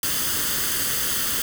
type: noise with comb filter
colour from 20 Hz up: white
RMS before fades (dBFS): -24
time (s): 0.03-1.42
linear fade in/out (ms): 2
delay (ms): 0.63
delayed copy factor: +0.6
effects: none